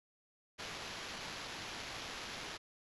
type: noise with sample-and-hold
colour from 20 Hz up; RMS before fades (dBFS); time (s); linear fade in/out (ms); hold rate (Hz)
white; -45; 0.58-2.58; 20; 8820
effects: resampled to 24000 Hz